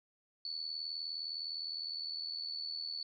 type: tone with amplitude modulation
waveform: sine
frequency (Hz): 4451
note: C#8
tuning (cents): +6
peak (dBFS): -35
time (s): 0.45-3.03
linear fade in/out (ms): 2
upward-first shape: sine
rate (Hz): 79.7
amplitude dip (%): 65
effects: none